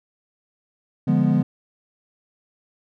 triangle chord, D diminished seventh, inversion none, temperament equal, 146.83 / 174.61 / 207.7 / 246.9 Hz, D3 / F3 / Ab3 / Cb4, 0 / 0 / 0 / 0 cents, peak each -19 dBFS, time 1.07-1.43 s, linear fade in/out 10 ms, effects tanh soft clip ceiling -5 dBFS

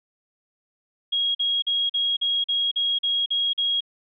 sine tone bursts, 3289 Hz, G#7, 18 cents flat, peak -20 dBFS, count 10, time 1.12-3.807 s, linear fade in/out 10 ms, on 230 ms, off 43 ms, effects none

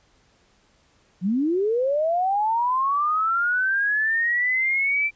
sine linear sweep, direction up, 168.5 to 2349 Hz, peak -19 dBFS, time 1.21-5.11 s, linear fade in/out 50 ms, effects pink hiss -61 dBFS RMS until 5.15 s + resampled to 16000 Hz

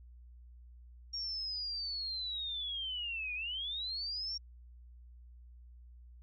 sine linear two-way sweep, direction down then up, 5588 to 2424 to 5588 Hz, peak -36 dBFS, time 1.13-4.38 s, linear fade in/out 10 ms, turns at 3.34 s, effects added 60 Hz sine -52 dBFS peak until 6.22 s

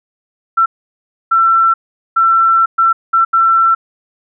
sine tone bursts at uneven times, 1344 Hz, E6, 33 cents sharp, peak -7 dBFS, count 6, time 0.57-0.66 / 1.31-1.74 / 2.16-2.66 / 2.78-2.93 / 3.13-3.25 / 3.33-3.75 s, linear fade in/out 10 ms, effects none

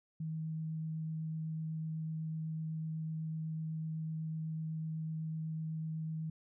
sine tone with vibrato, 158.8 Hz, D#3, 36 cents sharp, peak -36 dBFS, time 0.2-6.3 s, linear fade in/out 5 ms, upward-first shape triangle, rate 8 Hz, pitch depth 9 cents each way, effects none

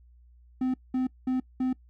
triangle tone bursts, 257 Hz, C4, 31 cents flat, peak -22 dBFS, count 4, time 0.61-1.73 s, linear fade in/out 5 ms, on 130 ms, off 200 ms, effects noise-tail reverb RT60 0.1 s tail -23 dB re dry + added 60 Hz sine -53 dBFS peak until 1.89 s

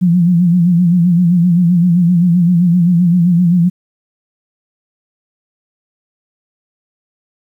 sine tone with vibrato, 174.61 Hz, F3, in tune, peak -7 dBFS, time 0.01-3.7 s, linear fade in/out 20 ms, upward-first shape sine, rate 7.7 Hz, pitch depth 77 cents each way, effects 8-bit

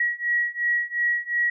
sine beating tone pair, 1912 / 1914.8 Hz, A#6 / A#6, +43 / +46 cents, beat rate 2.8 Hz, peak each -25 / -24 dBFS, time 0-1.5 s, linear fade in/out 5 ms, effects none

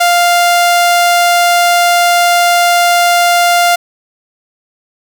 sawtooth tone, 698.5 Hz, F5, in tune, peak -3 dBFS, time 0-3.76 s, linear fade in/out 10 ms, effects none

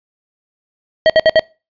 square tone bursts, 637 Hz, D#5, 41 cents sharp, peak -7 dBFS, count 4, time 1.06-1.394 s, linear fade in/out 0 ms, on 37 ms, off 62 ms, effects noise-tail reverb RT60 0.3 s tail -24 dB re dry + resampled to 11025 Hz

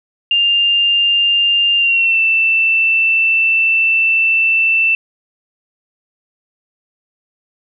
sine tone with pitch glide, 2800 to 2666 Hz, F7 to E7, +4 to +19 cents, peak -10 dBFS, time 0.31-4.95 s, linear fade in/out 2 ms, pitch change -85 cents, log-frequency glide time 1.77-2.2 s, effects none

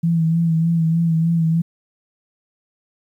sine tone with vibrato, 164.81 Hz, E3, in tune, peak -14 dBFS, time 0.03-1.62 s, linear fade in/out 10 ms, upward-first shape sine, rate 3.3 Hz, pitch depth 38 cents each way, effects 9-bit

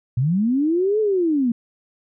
sine linear two-way sweep, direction up then down, 114.6 to 440 to 225.3 Hz, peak -16 dBFS, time 0.17-1.52 s, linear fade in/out 5 ms, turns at 1 s, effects none

